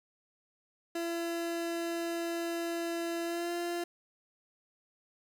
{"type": "tone with pitch glide", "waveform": "30% pulse", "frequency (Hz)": [337.6, 345.5], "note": ["E4", "F4"], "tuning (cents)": [41, -19], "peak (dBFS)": -30, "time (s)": [0.95, 3.84], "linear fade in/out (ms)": 5, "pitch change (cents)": 40, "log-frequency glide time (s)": [3.24, 3.52], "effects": ["11-bit"]}